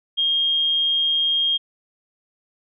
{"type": "tone", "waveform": "sine", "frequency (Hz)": 3231, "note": "G#7", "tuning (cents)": -48, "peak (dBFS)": -17, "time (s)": [0.17, 1.58], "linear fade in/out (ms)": 20, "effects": []}